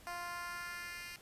10% pulse tone with high-pass filter sweep, 349.2 Hz, F4, in tune, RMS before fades -44 dBFS, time 0.07-1.16 s, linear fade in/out 0 ms, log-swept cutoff 700 to 2600 Hz, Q 1.6, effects pink hiss -59 dBFS RMS until 1.21 s + resampled to 32000 Hz

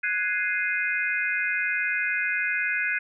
sine chord, Ab dominant seventh, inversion third, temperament equal, 1480 / 1661.2 / 2093 / 2489 Hz, Gb6 / Ab6 / C7 / Eb7, 0 / 0 / 0 / 0 cents, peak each -29 dBFS, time 0.03-2.99 s, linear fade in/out 10 ms, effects none

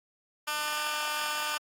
15% pulse tone with high-pass filter, 299.9 Hz, D4, 36 cents sharp, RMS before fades -32 dBFS, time 0.47-1.58 s, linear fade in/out 10 ms, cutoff 1500 Hz, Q 1.2, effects AAC 64 kbps

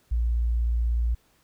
sine tone, 58.27 Hz, A#1, in tune, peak -21 dBFS, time 0.11-1.15 s, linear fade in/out 10 ms, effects pink hiss -64 dBFS RMS until 1.43 s

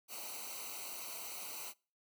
white noise with comb filter, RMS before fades -45 dBFS, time 0.08-1.74 s, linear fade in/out 50 ms, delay 0.58 ms, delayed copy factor -0.9, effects noise-tail reverb RT60 0.4 s tail -26 dB re dry

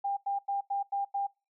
sine tone bursts, 798 Hz, G5, 31 cents sharp, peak -28 dBFS, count 6, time 0.04-1.27 s, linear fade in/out 10 ms, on 130 ms, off 90 ms, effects noise-tail reverb RT60 0.3 s tail -26 dB re dry

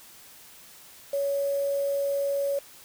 sine tone with quantisation, 560 Hz, C#5, 18 cents sharp, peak -24 dBFS, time 1.13-2.59 s, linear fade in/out 5 ms, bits 7, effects white hiss -50 dBFS RMS until 2.84 s

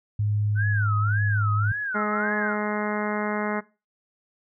sine tone, 104.5 Hz, G#2, 11 cents sharp, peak -21 dBFS, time 0.19-1.72 s, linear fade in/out 5 ms
sine tone with vibrato, 1459 Hz, F#6, 25 cents flat, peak -26 dBFS, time 0.55-2.56 s, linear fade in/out 50 ms, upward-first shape sine, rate 1.8 Hz, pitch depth 260 cents each way
harmonic tone, 210 Hz, G#3, 19 cents sharp, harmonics 1 / 2 / 3 / 4 / 5 / 6 / 7 / 8 / 9 / 10, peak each -28 / -31 / -33 / -34 / -35 / -36 / -36 / -37 / -38 / -38 dBFS, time 1.94-3.61 s, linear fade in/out 20 ms
effects noise-tail reverb RT60 0.3 s tail -20 dB re dry

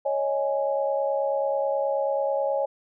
sine chord, C# suspended second, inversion none, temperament just, 554.4 / 623.7 / 831.5 Hz, C#5 / D#5 / G#5, 0 / +4 / +2 cents, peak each -24 / -29 / -30 dBFS, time 0.05-2.66 s, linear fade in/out 10 ms, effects none

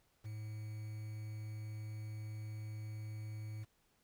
triangle tone with quantisation, 107.8 Hz, A2, 35 cents flat, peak -40 dBFS, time 0.24-3.65 s, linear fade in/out 20 ms, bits 10, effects pink hiss -75 dBFS RMS until 4.03 s

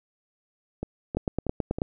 two click trains, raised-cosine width 2 ms, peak -12 / -17 dBFS, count 7 / 4, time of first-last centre 1.17-1.819 / 0.83-1.785 s, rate 9.25 / 3.14 Hz, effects none

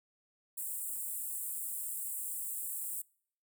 pink high-pass noise, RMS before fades -39 dBFS, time 0.57-3.02 s, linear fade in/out 10 ms, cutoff 7700 Hz, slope 96 dB/octave, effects noise-tail reverb RT60 0.6 s tail -26 dB re dry

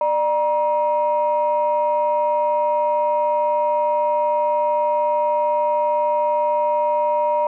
sine tone pair together, 597.8 / 949 Hz, D5 / A#5, +31 / +31 cents, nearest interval minor sixth, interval 800 cents, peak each -18 dBFS, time 0.01-7.47 s, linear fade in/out 2 ms, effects tanh soft clip ceiling -10 dBFS

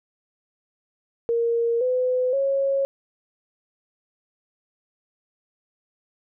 sine tone with pitch steps, 466.2 / 505.5 / 548 Hz, A#4 / B4 / C#5, 0 / +40 / -20 cents, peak -19 dBFS, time 1.29-2.85 s, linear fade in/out 0 ms, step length 520 ms, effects none

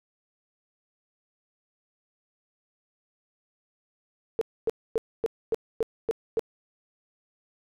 sine tone bursts, 450 Hz, A4, 39 cents sharp, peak -21 dBFS, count 8, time 4.39-6.394 s, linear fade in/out 0 ms, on 23 ms, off 260 ms, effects none

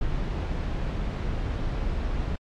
brown noise, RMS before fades -28 dBFS, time 0.01-2.36 s, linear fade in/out 5 ms, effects low-pass 4000 Hz 12 dB/octave + AAC 64 kbps

